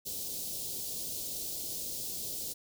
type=band-stop noise; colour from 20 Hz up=white; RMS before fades=-38 dBFS; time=0.05-2.54 s; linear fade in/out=20 ms; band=580 to 3800 Hz; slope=24 dB/octave; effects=none